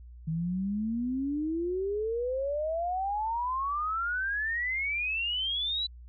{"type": "exponential sweep", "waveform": "sine", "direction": "up", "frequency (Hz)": [156.6, 4000], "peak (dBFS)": -28, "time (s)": [0.27, 5.87], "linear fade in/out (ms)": 10, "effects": ["added 60 Hz sine -45 dBFS peak until 6.08 s"]}